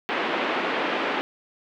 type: band-pass noise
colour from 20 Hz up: pink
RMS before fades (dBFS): -26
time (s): 0.09-1.21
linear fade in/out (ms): 0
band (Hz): 280 to 3000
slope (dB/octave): 24
effects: none